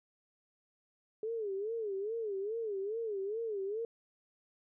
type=tone with vibrato; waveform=sine; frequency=422 Hz; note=G#4; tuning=28 cents sharp; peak=-34 dBFS; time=1.23-3.85 s; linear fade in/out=2 ms; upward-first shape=sine; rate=2.4 Hz; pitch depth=160 cents each way; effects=none